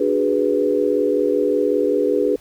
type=chord; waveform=sine; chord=G# half-diminished seventh; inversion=second; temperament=equal; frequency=293.7 / 370 / 415.3 / 493.9 Hz; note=D4 / F#4 / G#4 / B4; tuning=0 / 0 / 0 / 0 cents; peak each=-22 / -24 / -19 / -20 dBFS; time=0-2.36 s; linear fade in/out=5 ms; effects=pink hiss -50 dBFS RMS until 2.4 s